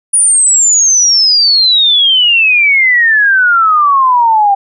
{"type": "exponential sweep", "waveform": "sine", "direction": "down", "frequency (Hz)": [9740, 784], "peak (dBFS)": -5, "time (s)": [0.13, 4.55], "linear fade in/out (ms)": 10, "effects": []}